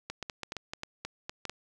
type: clicks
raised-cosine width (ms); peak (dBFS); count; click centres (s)
0.2; -19; 12; 0.1 / 0.227 / 0.298 / 0.433 / 0.521 / 0.567 / 0.735 / 0.834 / 1.05 / 1.295 / 1.453 / 1.496
effects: none